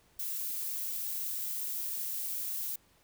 violet noise, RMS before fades -36 dBFS, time 0.19-2.76 s, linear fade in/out 5 ms, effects pink hiss -66 dBFS RMS until 3.03 s

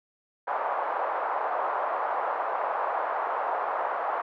white band-pass noise, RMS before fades -29 dBFS, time 0.47-4.22 s, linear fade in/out 10 ms, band 590 to 1100 Hz, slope 24 dB/octave, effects none

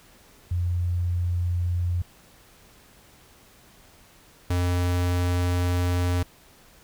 sine / square tone pair in turn, 87.9 / 88.82 Hz, F2 / F2, +12 / +30 cents, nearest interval unison, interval 18 cents, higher second, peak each -22 dBFS, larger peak neither, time 0.51-2.02 / 4.5-6.23 s, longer second, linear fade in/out 5 ms, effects pink hiss -54 dBFS RMS until 6.83 s

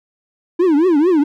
triangle tone with vibrato, 327 Hz, E4, 14 cents flat, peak -8 dBFS, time 0.59-1.24 s, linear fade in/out 10 ms, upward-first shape triangle, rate 4.5 Hz, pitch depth 290 cents each way, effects none

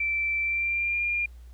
sine tone with pitch glide, 2335 to 2406 Hz, D7 to D7, -11 to +41 cents, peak -24 dBFS, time 0-1.26 s, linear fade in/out 5 ms, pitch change +52 cents, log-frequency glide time 0.41-1.01 s, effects added 60 Hz sine -43 dBFS peak until 1.53 s + pink hiss -64 dBFS RMS until 1.53 s

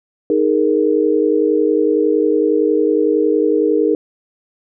sine chord, D# suspended fourth, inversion none, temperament equal, 311.1 / 415.3 / 466.2 Hz, D#4 / G#4 / A#4, 0 / 0 / 0 cents, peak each -16 dBFS, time 0.3-3.95 s, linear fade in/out 2 ms, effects none

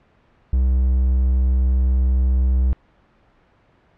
triangle tone, 63.9 Hz, C2, 40 cents flat, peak -12 dBFS, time 0.53-2.73 s, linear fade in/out 0 ms, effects pink hiss -57 dBFS RMS until 3.97 s + low-pass 2000 Hz 12 dB/octave

